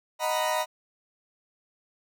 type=chord; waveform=40% pulse; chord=B major seventh; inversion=first; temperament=equal; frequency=622.3 / 740 / 932.3 / 987.8 Hz; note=D#5 / F#5 / A#5 / B5; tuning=0 / 0 / 0 / 0 cents; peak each=-28 / -32 / -31 / -29 dBFS; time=0.19-0.66 s; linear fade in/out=50 ms; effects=none